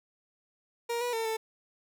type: tone with pitch steps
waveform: 30% pulse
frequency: 470.3 / 486.6 / 451.8 / 443.9 Hz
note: A#4 / B4 / A4 / A4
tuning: +15 / -26 / +46 / +15 cents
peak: -27 dBFS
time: 0.89-1.37 s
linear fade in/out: 10 ms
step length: 120 ms
effects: none